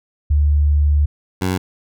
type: tone pair in turn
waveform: sine / 15% pulse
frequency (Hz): 73.42 / 92.5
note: D2 / F#2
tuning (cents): 0 / 0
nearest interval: major third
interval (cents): 400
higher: second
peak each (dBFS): -11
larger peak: neither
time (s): 0.3-1.06 / 1.41-1.58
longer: first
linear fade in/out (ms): 10
effects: none